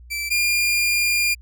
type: tone pair in turn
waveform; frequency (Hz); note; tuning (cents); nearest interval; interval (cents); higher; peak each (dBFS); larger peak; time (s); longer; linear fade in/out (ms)
sawtooth; 2330 / 2407; D7 / D7; -14 / +42; minor second; 56; second; -21 / -14; second; 0.1-0.3 / 0.3-1.35; second; 20
effects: added 60 Hz sine -41 dBFS peak until 1.41 s